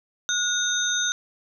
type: tone cluster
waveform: sine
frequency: 1448 / 3685 / 6210 Hz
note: F#6 / A#7 / G8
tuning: -38 / -21 / -17 cents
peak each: -26 dBFS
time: 0.29-1.12 s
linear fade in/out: 0 ms
effects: none